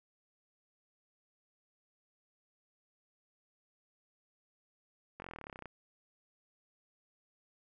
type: slowing click train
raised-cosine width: 0.5 ms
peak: -30 dBFS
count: 18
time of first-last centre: 5.2-5.657 s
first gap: 21 ms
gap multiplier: 1.03
effects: none